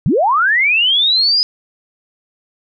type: linear sweep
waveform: sine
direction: up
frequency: 106.8 to 5040 Hz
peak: -10 dBFS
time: 0.06-1.43 s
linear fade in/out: 0 ms
effects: none